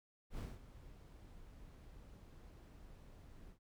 brown noise with ADSR envelope, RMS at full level -43 dBFS, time 0.3-3.59 s, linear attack 83 ms, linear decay 200 ms, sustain -14 dB, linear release 94 ms, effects none

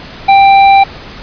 sine tone with tanh clipping, 787 Hz, G5, 7 cents sharp, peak -4 dBFS, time 0.28-0.84 s, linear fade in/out 10 ms, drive 13 dB, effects pink hiss -29 dBFS RMS until 1.22 s + resampled to 11025 Hz

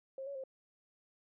sine tone with pitch steps, 535 / 560 / 530 Hz, C5 / C#5 / C5, +38 / +18 / +22 cents, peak -40 dBFS, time 0.18-0.438 s, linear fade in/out 2 ms, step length 86 ms, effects none

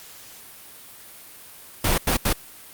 pink noise bursts at uneven times, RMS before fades -20 dBFS, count 3, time 1.84-1.98 / 2.07-2.17 / 2.25-2.33 s, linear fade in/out 5 ms, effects white hiss -44 dBFS RMS until 2.73 s + Opus 48 kbps

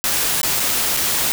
white noise with dropouts, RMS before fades -19 dBFS, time 0.04-1.32 s, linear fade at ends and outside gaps 0 ms, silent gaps 0.415-0.432 / 0.598-0.602 / 0.966-0.972 s, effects none

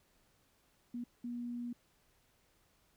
sine tone bursts at uneven times, 240.5 Hz, B3, 46 cents flat, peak -38 dBFS, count 2, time 0.94-1.04 / 1.24-1.73 s, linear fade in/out 5 ms, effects pink hiss -72 dBFS RMS until 2.96 s

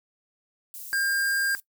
white high-pass noise, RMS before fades -40 dBFS, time 0.74-1.6 s, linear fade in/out 0 ms, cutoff 9300 Hz, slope 12 dB/octave
square tone, 1604 Hz, G6, 39 cents sharp, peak -24 dBFS, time 0.93-1.55 s, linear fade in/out 0 ms
effects noise-tail reverb RT60 0.1 s tail -18 dB re dry

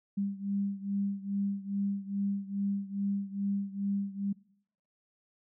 sine beating tone pair, 198.4 / 200.8 Hz, G3 / G3, +21 / +42 cents, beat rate 2.4 Hz, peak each -32 / -35 dBFS, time 0.17-4.33 s, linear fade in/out 10 ms, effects noise-tail reverb RT60 0.7 s tail -23 dB re dry

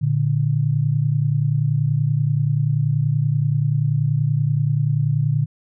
sine tone pair together, 116.54 / 146.98 Hz, A#2 / D3, 0 / +2 cents, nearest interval major third, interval 402 cents, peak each -20 / -18 dBFS, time 0.01-5.46 s, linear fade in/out 20 ms, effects none

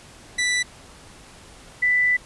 sawtooth / sine tone pair in turn, 1975.5 / 1985.9 Hz, B6 / B6, 0 / +9 cents, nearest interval unison, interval 9 cents, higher second, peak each -16 dBFS, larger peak neither, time 0.38-0.63 / 1.82-2.17 s, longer second, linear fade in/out 10 ms, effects pink hiss -46 dBFS RMS until 2.25 s + resampled to 24000 Hz

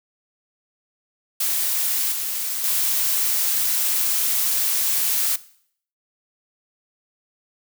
blue noise with level steps, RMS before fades -22 / -26 / -21 dBFS, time 1.4-5.36 s, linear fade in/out 5 ms, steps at 2.12 / 2.64 s, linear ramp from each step 2 ms, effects noise-tail reverb RT60 0.6 s tail -18 dB re dry

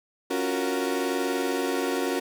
35% pulse chord, Gb major seventh, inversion second, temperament equal, 277.2 / 349.2 / 370 / 466.2 Hz, Db4 / F4 / Gb4 / Bb4, 0 / 0 / 0 / 0 cents, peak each -28 / -31 / -28 / -29 dBFS, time 0.3-2.2 s, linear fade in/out 10 ms, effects none

